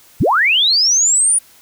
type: linear sweep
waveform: sine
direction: up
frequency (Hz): 33.71 to 9700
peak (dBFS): -10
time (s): 0.2-1.39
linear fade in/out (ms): 10
effects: white hiss -47 dBFS RMS until 1.61 s